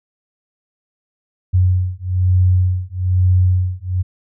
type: beating tone pair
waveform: sine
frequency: 91 / 92.1 Hz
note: F#2 / F#2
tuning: -28 / -7 cents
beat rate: 1.1 Hz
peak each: -15 dBFS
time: 1.53-4.03 s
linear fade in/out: 20 ms
effects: none